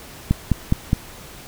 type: click train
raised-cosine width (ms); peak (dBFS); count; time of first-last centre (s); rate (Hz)
5; -3; 4; 0.31-0.931; 4.83
effects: pink hiss -40 dBFS RMS until 1.47 s